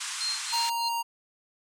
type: band-pass noise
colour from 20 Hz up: white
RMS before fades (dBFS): -35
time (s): 0-0.7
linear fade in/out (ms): 10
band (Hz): 930 to 9200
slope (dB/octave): 48
type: tone with tremolo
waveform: sine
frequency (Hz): 4189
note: C8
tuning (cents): +1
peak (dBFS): -27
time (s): 0.2-0.89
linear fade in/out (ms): 10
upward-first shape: sine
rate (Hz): 3.2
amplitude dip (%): 95
type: tone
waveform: square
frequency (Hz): 932.3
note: A#5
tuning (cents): 0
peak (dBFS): -28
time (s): 0.52-1.03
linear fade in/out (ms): 20
effects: none